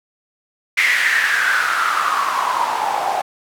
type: noise with band-pass filter sweep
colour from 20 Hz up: white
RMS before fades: -18 dBFS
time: 0.77-3.22 s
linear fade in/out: 10 ms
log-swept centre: 2100 to 740 Hz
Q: 7
effects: none